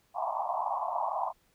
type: band-pass noise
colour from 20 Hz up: pink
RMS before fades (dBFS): -32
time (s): 0.14-1.33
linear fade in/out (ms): 50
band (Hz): 640 to 1100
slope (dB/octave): 96
effects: pink hiss -69 dBFS RMS until 1.54 s